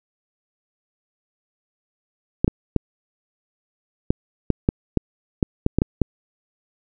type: clicks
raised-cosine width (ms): 3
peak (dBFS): -3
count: 12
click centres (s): 2.445 / 2.479 / 2.763 / 4.105 / 4.503 / 4.689 / 4.973 / 5.428 / 5.664 / 5.786 / 5.819 / 6.017
effects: none